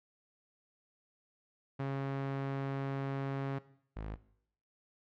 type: tone pair in turn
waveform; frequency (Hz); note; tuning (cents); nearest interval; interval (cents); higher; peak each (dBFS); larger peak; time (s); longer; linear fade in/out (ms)
sawtooth; 136.9 / 53.09; C#3 / G#1; -21 / +39; octave + major third; 1640; first; -30 / -35; first; 1.79-3.59 / 3.96-4.16; first; 10
effects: noise-tail reverb RT60 0.7 s tail -18 dB re dry + low-pass 2000 Hz 12 dB/octave